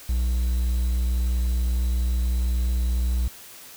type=tone with quantisation; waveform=triangle; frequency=60.8 Hz; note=B1; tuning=26 cents flat; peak=-18 dBFS; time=0.09-3.28 s; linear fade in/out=5 ms; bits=8; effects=white hiss -44 dBFS RMS until 3.76 s